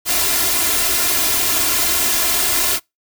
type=noise with comb filter; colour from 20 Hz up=white; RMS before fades=-17 dBFS; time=0.05-2.8 s; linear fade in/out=50 ms; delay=2.9 ms; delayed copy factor=+0.85; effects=noise-tail reverb RT60 0.2 s tail -26 dB re dry